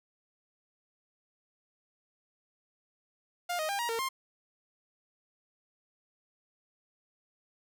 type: tone with pitch steps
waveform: sawtooth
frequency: 705 / 624 / 800 / 948 / 458.1 / 1059 Hz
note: F5 / D#5 / G5 / A#5 / A#4 / C6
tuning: +16 / +5 / +35 / +29 / -30 / +21 cents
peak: -27 dBFS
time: 3.49-4.09 s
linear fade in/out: 10 ms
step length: 100 ms
effects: none